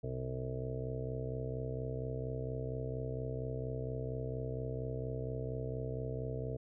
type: harmonic tone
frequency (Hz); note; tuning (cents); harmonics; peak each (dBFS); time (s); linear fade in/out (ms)
64.3; C2; -30; 1 / 2 / 4 / 5 / 6 / 7 / 8 / 9 / 10; -45 / -39 / -48 / -52 / -52 / -42 / -49 / -55 / -48; 0.03-6.57; 10
effects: none